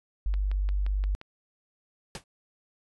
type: tone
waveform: sine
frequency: 49 Hz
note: G1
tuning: in tune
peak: -24 dBFS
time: 0.26-1.15 s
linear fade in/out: 0 ms
type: click train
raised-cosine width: 0.3 ms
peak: -27 dBFS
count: 6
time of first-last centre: 0.34-1.214 s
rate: 5.72 Hz
type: noise with exponential decay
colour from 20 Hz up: pink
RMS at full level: -33 dBFS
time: 2.15-2.24 s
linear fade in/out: 2 ms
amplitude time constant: 19 ms
effects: resampled to 24000 Hz